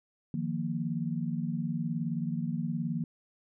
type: chord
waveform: sine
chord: Eb suspended second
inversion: none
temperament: equal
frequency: 155.56 / 174.61 / 233.1 Hz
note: Eb3 / F3 / Bb3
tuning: 0 / 0 / 0 cents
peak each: -34 dBFS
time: 0.34-3.04 s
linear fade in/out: 2 ms
effects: none